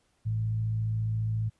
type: tone with frequency modulation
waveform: sine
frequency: 109.8 Hz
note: A2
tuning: 3 cents flat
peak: -26 dBFS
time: 0.25-1.5 s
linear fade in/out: 20 ms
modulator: 54.6 Hz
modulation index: 0.3
effects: pink hiss -71 dBFS RMS until 1.59 s + resampled to 24000 Hz